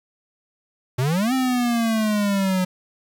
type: exponential two-way sweep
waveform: square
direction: up then down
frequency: 120 to 264 to 182 Hz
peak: -19 dBFS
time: 0.98-2.65 s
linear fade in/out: 10 ms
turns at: 1.33 s
effects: 8-bit